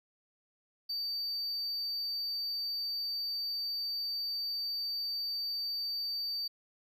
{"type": "tone", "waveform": "triangle", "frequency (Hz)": 4613, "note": "D8", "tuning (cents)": -32, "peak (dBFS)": -32, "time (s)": [0.89, 6.48], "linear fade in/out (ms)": 10, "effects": []}